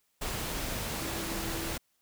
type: tone in noise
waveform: sine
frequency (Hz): 329.6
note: E4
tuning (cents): 0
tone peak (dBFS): -40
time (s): 1.01-1.75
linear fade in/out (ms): 10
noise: pink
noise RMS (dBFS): -35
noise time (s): 0.21-1.78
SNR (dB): -8
effects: white hiss -74 dBFS RMS until 2.01 s

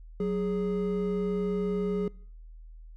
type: tone pair together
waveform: triangle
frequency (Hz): 185.64 / 415.3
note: F#3 / G#4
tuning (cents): +6 / 0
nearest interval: octave + major second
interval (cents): 1394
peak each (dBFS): -27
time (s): 0.2-2.08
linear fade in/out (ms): 2
effects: noise-tail reverb RT60 0.6 s tail -25 dB re dry + added 40 Hz sine -44 dBFS peak until 2.96 s

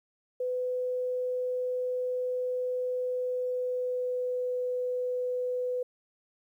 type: tone with pitch glide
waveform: sine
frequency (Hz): 502 to 499.1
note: B4 to B4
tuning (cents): +28 to +18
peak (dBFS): -28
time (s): 0.4-5.83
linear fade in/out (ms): 5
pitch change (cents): -10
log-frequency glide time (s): 3.03-4.56
effects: 11-bit

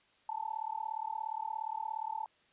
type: tone with amplitude modulation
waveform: sine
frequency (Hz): 880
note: A5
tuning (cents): 0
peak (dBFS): -31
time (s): 0.29-2.26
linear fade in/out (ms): 2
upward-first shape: sine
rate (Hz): 37.1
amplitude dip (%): 100
effects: white hiss -68 dBFS RMS until 2.52 s + resampled to 8000 Hz

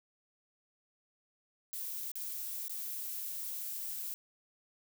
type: noise with dropouts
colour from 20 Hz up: violet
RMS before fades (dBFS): -40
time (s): 1.73-4.14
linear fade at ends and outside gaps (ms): 0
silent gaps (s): 2.116-2.155 / 2.681-2.696
effects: none

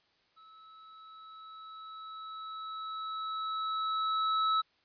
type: tone with level ramp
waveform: square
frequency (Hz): 1300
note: E6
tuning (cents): -24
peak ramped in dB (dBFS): -55 to -26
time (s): 0.36-4.62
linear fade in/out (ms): 20
effects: white hiss -70 dBFS RMS until 4.84 s + resampled to 11025 Hz

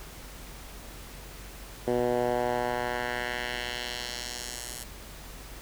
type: tone with band-pass filter sweep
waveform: 10% pulse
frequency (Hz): 122.1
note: B2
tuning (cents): -19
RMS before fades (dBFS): -31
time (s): 1.87-4.84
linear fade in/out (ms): 10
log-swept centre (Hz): 410 to 10000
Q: 1.2
effects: added 47 Hz sine -46 dBFS peak until 5.61 s + pink hiss -46 dBFS RMS until 5.61 s

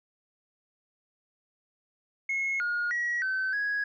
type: tone with pitch steps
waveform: sine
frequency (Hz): 2171 / 1432 / 1914 / 1533 / 1662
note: C#7 / F6 / A#6 / G6 / G#6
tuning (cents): -37 / +43 / +45 / -39 / +1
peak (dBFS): -25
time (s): 2.29-3.84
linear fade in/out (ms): 5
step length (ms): 310
effects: tanh soft clip ceiling -24 dBFS

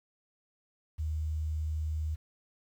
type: tone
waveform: sine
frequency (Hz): 77.78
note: D#2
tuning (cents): 0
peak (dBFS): -30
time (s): 0.98-2.16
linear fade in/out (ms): 20
effects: 10-bit

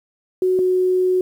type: tone pair in turn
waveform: sine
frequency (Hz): 370 / 368.1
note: F#4 / F#4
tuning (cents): 0 / -9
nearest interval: unison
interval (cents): 9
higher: first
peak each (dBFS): -14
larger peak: neither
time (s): 0.42-0.59 / 0.59-1.21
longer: second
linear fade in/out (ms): 2
effects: 8-bit

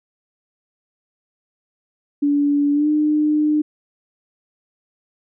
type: tone with pitch glide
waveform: sine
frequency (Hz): 287.8 to 302.1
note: D4 to D4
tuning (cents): -35 to +49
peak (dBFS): -14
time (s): 2.22-3.62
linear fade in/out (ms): 10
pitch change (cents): +84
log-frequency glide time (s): 2.73-2.88
effects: none

